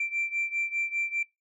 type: beating tone pair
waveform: sine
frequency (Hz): 2349 / 2354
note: D7 / D7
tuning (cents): 0 / +3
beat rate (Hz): 5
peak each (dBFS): -29 / -31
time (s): 0-1.23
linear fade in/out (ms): 5
effects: noise-tail reverb RT60 0.2 s tail -23 dB re dry + tanh soft clip ceiling -22 dBFS